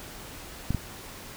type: clicks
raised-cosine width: 5 ms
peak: -14 dBFS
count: 2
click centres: 0.706 / 0.747 s
effects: pink hiss -43 dBFS RMS until 1.36 s